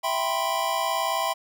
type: chord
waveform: square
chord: C major seventh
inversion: first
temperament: equal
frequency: 659.3 / 784 / 987.8 / 1046.5 Hz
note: E5 / G5 / B5 / C6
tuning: 0 / 0 / 0 / 0 cents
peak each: -30 dBFS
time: 0.03-1.34 s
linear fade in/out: 20 ms
effects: none